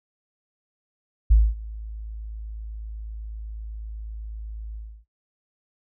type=tone with ADSR envelope; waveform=sine; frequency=54 Hz; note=A1; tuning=32 cents flat; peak=-9 dBFS; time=1.3-5.05 s; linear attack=14 ms; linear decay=230 ms; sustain=-23 dB; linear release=290 ms; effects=noise-tail reverb RT60 0.1 s tail -18 dB re dry + tanh soft clip ceiling -7 dBFS